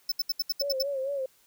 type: tone bursts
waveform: square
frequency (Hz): 5274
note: E8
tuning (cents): 0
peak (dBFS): -25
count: 8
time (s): 0.09-0.826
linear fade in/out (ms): 5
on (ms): 29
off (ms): 72
type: tone with vibrato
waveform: sine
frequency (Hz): 546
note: C#5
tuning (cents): -26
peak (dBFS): -28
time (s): 0.61-1.26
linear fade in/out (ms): 5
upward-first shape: sine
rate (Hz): 4.4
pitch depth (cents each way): 76
effects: white hiss -63 dBFS RMS until 1.46 s